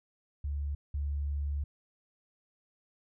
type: tone pair in turn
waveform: sine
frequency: 71.8 / 71.8 Hz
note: D2 / D2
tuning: -39 / -39 cents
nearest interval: unison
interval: 0 cents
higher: neither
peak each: -31 / -30 dBFS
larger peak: second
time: 0.44-0.75 / 0.94-1.64 s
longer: second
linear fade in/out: 5 ms
effects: none